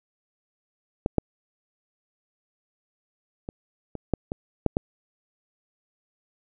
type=clicks; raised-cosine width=2 ms; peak=-9 / -6 / -20 / -20 / -8 / -16 / -6 / -9 dBFS; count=8; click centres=1.061 / 1.183 / 3.489 / 3.953 / 4.137 / 4.319 / 4.663 / 4.769 s; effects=none